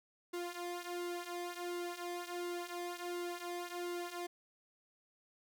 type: tone with flanger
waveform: sawtooth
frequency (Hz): 350.8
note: F4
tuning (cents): +8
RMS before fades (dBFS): -42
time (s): 0.33-4.27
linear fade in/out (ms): 10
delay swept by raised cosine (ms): 1.6 to 3.6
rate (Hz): 1.4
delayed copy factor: -0.75
effects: none